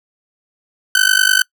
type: tone with amplitude modulation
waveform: sawtooth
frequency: 1521 Hz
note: F#6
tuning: 47 cents sharp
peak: -3 dBFS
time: 0.95-1.42 s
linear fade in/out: 2 ms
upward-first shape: sine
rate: 50 Hz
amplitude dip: 95%
effects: noise-tail reverb RT60 0.1 s tail -25 dB re dry